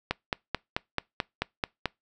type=click train; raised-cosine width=0.3 ms; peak=-10 dBFS; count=9; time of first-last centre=0.11-1.857 s; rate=4.58 Hz; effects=noise-tail reverb RT60 0.2 s tail -25 dB re dry